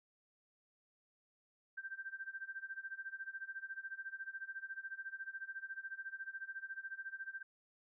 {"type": "tone with tremolo", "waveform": "sine", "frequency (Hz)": 1568, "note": "G6", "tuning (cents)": 0, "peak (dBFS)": -40, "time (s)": [1.77, 7.43], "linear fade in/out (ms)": 10, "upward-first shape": "sine", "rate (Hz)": 14, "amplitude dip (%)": 90, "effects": []}